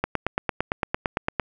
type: click train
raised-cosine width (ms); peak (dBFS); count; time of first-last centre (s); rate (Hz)
0.5; -7; 13; 0.04-1.397; 8.84
effects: none